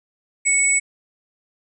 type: tone pair together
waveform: sine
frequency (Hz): 2217 / 7900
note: C#7 / B8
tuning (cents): 0 / 0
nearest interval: octave + minor seventh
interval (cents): 2200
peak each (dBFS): -18 / -17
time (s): 0.45-0.8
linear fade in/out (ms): 20
effects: none